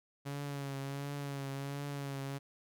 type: tone with vibrato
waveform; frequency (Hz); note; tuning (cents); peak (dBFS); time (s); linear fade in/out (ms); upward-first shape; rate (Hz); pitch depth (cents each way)
sawtooth; 140; C#3; +18; -34; 0.25-2.39; 20; triangle; 1.4; 44
effects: none